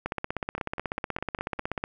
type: two click trains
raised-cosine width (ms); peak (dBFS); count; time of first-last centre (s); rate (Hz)
0.5; -20 / -14; 6 / 30; 0.58-1.59 / 0.06-1.839; 4.95 / 16.3
effects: none